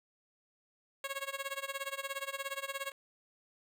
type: tone with tremolo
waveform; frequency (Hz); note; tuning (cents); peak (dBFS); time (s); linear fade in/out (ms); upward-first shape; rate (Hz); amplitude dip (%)
10% pulse; 549; C#5; -17; -26; 1.04-2.92; 2; sine; 17; 90
effects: none